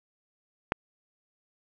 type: click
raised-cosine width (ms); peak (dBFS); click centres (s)
0.5; -9; 0.721
effects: none